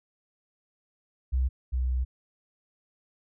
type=tone pair in turn; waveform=sine; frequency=64.4 / 63.22 Hz; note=C2 / B1; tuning=-27 / +41 cents; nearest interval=unison; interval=32 cents; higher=first; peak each=-22 / -24 dBFS; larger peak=first; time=1.32-1.49 / 1.72-2.05 s; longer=second; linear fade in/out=20 ms; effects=none